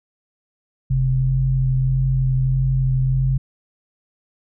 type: tone pair together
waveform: sine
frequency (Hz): 43.19 / 131.2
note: F1 / C3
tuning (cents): -18 / +5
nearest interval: octave + perfect fifth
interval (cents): 1923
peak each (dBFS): -22 / -16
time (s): 0.9-3.38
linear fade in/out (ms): 10
effects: none